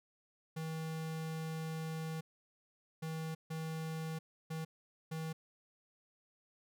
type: tone bursts at uneven times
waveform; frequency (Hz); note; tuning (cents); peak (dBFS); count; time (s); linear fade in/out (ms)
square; 160; D#3; +49; -39; 5; 0.56-2.21 / 3.02-3.35 / 3.5-4.19 / 4.5-4.65 / 5.11-5.33; 10
effects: none